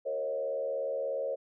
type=tone with frequency modulation; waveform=sine; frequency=544 Hz; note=C#5; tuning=33 cents flat; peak=-30 dBFS; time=0.05-1.36 s; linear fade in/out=20 ms; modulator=76.8 Hz; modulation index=0.93; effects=none